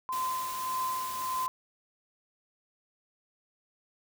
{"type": "tone with tremolo", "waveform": "sine", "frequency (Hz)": 1031, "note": "C6", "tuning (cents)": -26, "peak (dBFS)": -28, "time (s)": [0.09, 1.48], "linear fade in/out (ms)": 0, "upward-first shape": "triangle", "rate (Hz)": 1.7, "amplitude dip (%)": 55}
{"type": "noise", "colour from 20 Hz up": "white", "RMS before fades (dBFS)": -41, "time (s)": [0.12, 1.47], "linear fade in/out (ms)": 10}
{"effects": []}